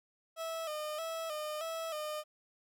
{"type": "tone with vibrato", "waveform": "30% pulse", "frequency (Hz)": 630, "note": "D#5", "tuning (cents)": 21, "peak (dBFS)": -34, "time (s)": [0.36, 2.24], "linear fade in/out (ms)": 50, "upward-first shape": "square", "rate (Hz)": 1.6, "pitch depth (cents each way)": 63, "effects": []}